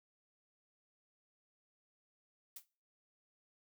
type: noise with exponential decay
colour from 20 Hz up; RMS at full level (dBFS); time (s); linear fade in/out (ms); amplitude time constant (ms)
blue; -43; 2.56-2.66; 5; 20
effects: noise-tail reverb RT60 0.4 s tail -22 dB re dry